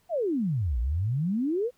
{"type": "exponential two-way sweep", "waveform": "sine", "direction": "down then up", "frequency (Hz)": [740, 55.2, 518], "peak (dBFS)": -24, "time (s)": [0.09, 1.71], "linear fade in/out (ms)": 50, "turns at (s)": 0.79, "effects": ["pink hiss -67 dBFS RMS until 1.77 s"]}